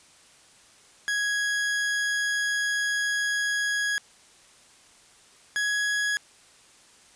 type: tone pair in turn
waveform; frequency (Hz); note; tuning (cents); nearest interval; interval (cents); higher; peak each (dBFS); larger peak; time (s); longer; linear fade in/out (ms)
40% pulse; 1661.2 / 1669.7; G#6 / G#6; 0 / +9; unison; 9; second; -23; neither; 1.08-3.98 / 5.56-6.17; first; 0
effects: white hiss -55 dBFS RMS until 7.15 s + resampled to 22050 Hz